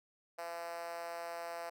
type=tone with high-pass filter; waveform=5% pulse; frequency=169.7 Hz; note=F3; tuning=49 cents flat; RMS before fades=-43 dBFS; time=0.38-1.7 s; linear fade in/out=10 ms; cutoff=610 Hz; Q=5.4; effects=none